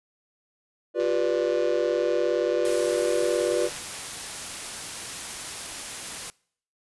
triangle chord, G dominant seventh, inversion third, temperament just, 352.8 / 392 / 490 / 588 Hz, F4 / G4 / B4 / D5, +18 / 0 / -14 / +2 cents, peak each -25 / -28 / -24 / -25 dBFS, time 0.94-3.7 s, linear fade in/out 50 ms
click train, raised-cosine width 0.2 ms, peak -24 dBFS, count 401, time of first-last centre 1-3.778 s, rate 144 Hz
white noise, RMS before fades -35 dBFS, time 2.65-6.3 s, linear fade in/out 0 ms
effects noise-tail reverb RT60 0.6 s tail -25 dB re dry + resampled to 24000 Hz

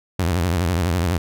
sawtooth tone with vibrato, 87.31 Hz, F2, in tune, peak -14 dBFS, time 0.19-1.18 s, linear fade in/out 5 ms, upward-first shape sine, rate 12 Hz, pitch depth 150 cents each way, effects none

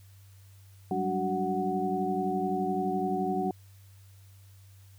sine tone cluster, 186.2 / 197.9 / 290.9 / 374.9 / 741 Hz, F#3 / G3 / D4 / F#4 / F#5, +11 / +17 / -16 / +23 / +2 cents, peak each -34 / -36 / -35 / -32 / -31 dBFS, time 0.91-3.51 s, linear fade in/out 2 ms, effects added 97 Hz sine -51 dBFS peak until 4.98 s + white hiss -63 dBFS RMS until 4.98 s

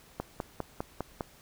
click train, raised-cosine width 1 ms, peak -18 dBFS, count 6, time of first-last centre 0.2-1.208 s, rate 4.96 Hz, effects pink hiss -57 dBFS RMS until 1.41 s

